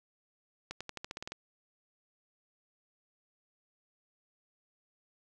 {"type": "accelerating click train", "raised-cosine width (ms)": 0.2, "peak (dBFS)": -22, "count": 10, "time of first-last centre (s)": [0.71, 1.32], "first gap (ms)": 96, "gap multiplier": 0.91, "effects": []}